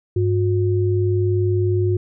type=tone pair together; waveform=sine; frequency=101.02 / 360 Hz; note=G#2 / F#4; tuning=-47 / -47 cents; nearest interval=octave + minor seventh; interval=2200 cents; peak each=-17 / -20 dBFS; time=0.16-1.97 s; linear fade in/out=5 ms; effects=none